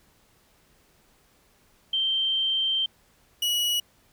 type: tone pair in turn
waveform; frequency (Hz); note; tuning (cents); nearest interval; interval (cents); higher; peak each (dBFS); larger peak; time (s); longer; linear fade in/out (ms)
sine / 40% pulse; 3136 / 2920; G7 / F#7; 0 / -24; minor second; 124; first; -22; neither; 1.93-2.86 / 3.42-3.8; first; 5
effects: pink hiss -62 dBFS RMS until 4.12 s

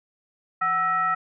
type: tone with frequency modulation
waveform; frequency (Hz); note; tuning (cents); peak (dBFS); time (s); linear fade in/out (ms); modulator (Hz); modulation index
sine; 1318.5; E6; 0; -20; 0.61-1.15; 10; 576; 0.7
effects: none

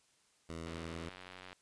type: tone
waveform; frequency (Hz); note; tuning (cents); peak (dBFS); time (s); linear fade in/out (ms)
10% pulse; 82.41; E2; 0; -34; 0.49-1.09; 5
type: click train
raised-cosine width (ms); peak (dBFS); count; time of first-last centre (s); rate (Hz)
0.3; -33; 80; 0.67-1.53; 91.9
effects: white hiss -71 dBFS RMS until 1.61 s + resampled to 22050 Hz

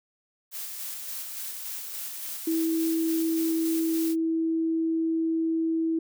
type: noise with tremolo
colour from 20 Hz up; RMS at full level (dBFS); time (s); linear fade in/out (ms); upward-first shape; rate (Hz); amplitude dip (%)
blue; -35; 0.51-4.16; 50; square; 3.5; 25
type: tone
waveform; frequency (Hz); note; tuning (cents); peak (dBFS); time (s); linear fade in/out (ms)
sine; 325.5; E4; -22; -23; 2.47-5.99; 5
effects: none

